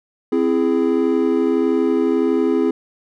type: chord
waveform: triangle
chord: C augmented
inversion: none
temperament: equal with one note detuned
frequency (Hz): 261.6 / 333.7 / 415.3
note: C4 / E4 / G#4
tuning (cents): 0 / +21 / 0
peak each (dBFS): -17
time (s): 0.32-2.71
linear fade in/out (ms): 5
effects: none